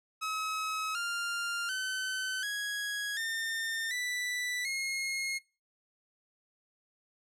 sawtooth tone with pitch steps, 1281 / 1396.9 / 1523.4 / 1661.3 / 1811.6 / 1975.6 / 2154 Hz, E6 / F6 / G6 / G#6 / A#6 / B6 / C7, -50 / 0 / -50 / 0 / -50 / 0 / +50 cents, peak -29 dBFS, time 0.21-5.39 s, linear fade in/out 20 ms, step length 740 ms, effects noise-tail reverb RT60 0.3 s tail -20 dB re dry + low-pass 11000 Hz 12 dB/octave

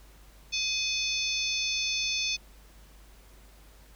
harmonic tone with a mistuned harmonic, 880 Hz, A5, in tune, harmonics 3 / 4 / 5 / 6 / 7, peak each -32 / -33 / -34 / -35 / -35 dBFS, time 0.52-2.37 s, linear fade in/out 20 ms, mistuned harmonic 3, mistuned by -86 cents, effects added 50 Hz sine -52 dBFS peak until 3.95 s + pink hiss -58 dBFS RMS until 3.95 s

